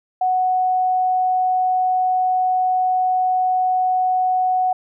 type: tone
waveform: sine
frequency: 740 Hz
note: F#5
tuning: in tune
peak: -15 dBFS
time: 0.21-4.73 s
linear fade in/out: 5 ms
effects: none